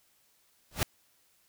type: noise with exponential growth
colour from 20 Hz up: pink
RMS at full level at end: -23 dBFS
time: 0.71-0.83 s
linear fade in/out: 1 ms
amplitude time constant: 26 ms
effects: white hiss -68 dBFS RMS until 1.48 s